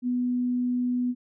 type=tone; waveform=sine; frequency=247.2 Hz; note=B3; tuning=2 cents sharp; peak=-23 dBFS; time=0.02-1.15 s; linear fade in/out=50 ms; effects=none